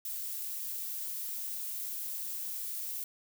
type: noise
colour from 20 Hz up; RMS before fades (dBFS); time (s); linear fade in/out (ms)
violet; -38; 0.05-3.04; 2
effects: none

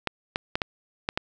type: clicks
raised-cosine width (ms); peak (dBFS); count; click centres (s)
0.3; -9; 6; 0.073 / 0.359 / 0.555 / 0.618 / 1.089 / 1.175
effects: none

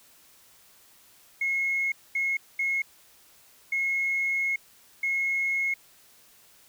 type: tone bursts at uneven times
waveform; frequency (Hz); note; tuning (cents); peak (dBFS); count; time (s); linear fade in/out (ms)
sine; 2168; C#7; -39; -23; 5; 1.41-1.92 / 2.15-2.37 / 2.59-2.82 / 3.72-4.56 / 5.03-5.74; 5
effects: tanh soft clip ceiling -19 dBFS + white hiss -57 dBFS RMS until 6.68 s

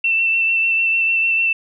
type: tone with vibrato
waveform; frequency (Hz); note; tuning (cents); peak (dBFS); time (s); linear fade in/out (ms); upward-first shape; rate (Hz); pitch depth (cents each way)
sine; 2683; E7; +30; -14; 0.04-1.53; 5; square; 6.7; 15
effects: none

